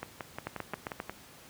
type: two click trains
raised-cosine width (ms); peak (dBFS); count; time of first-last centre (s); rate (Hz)
0.5; -21 / -19; 7 / 5; 0.03-1.096 / 0.47-1.001; 5.63 / 7.53
effects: pink hiss -53 dBFS RMS until 1.49 s + high-pass 80 Hz 12 dB/octave